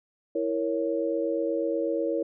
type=chord; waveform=sine; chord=A# diminished; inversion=second; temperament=equal; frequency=329.6 / 466.2 / 554.4 Hz; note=E4 / A#4 / C#5; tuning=0 / 0 / 0 cents; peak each=-29 dBFS; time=0.35-2.23 s; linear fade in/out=5 ms; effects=none